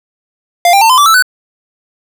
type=tone with pitch steps; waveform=square; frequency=698.5 / 793.1 / 900.6 / 1022.7 / 1161.2 / 1318.6 / 1497.3 Hz; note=F5 / G5 / A5 / C6 / D6 / E6 / F#6; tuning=0 / +20 / +40 / -40 / -20 / 0 / +20 cents; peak=-5 dBFS; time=0.65-1.224 s; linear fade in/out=2 ms; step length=82 ms; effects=none